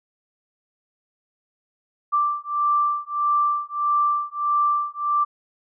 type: beating tone pair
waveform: sine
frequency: 1174.7 / 1176.3 Hz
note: D6 / D6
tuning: 0 / +2 cents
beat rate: 1.6 Hz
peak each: -22 dBFS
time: 2.12-5.25 s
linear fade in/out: 20 ms
effects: none